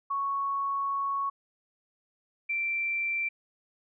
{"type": "tone pair in turn", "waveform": "sine", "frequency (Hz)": [1108.7, 2349], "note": ["C#6", "D7"], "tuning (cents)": [0, 0], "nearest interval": "octave + minor second", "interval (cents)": 1300, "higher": "second", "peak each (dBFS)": -27, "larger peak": "neither", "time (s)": [[0.1, 1.3], [2.49, 3.29]], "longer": "first", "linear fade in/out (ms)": 10, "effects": []}